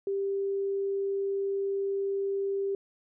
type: tone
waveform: sine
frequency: 394.3 Hz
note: G4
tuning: 10 cents sharp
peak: -27 dBFS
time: 0.07-2.75 s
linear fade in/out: 2 ms
effects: none